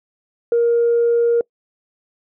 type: tone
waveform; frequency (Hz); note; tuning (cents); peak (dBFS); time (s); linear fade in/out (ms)
sine; 470; A#4; +14; -11; 0.52-1.41; 2
effects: noise-tail reverb RT60 0.1 s tail -25 dB re dry + tanh soft clip ceiling -9 dBFS